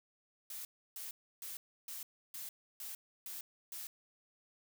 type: noise bursts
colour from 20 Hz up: blue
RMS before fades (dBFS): -45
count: 8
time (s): 0.5-3.87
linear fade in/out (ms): 2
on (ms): 150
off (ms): 310
effects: none